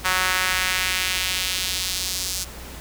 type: tone with high-pass filter sweep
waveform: sawtooth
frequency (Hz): 184.9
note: F#3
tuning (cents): -1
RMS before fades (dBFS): -24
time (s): 0.04-2.45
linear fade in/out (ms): 20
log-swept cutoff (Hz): 1300 to 5600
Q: 1.3
effects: added 60 Hz sine -39 dBFS peak until 2.8 s + pink hiss -39 dBFS RMS until 2.8 s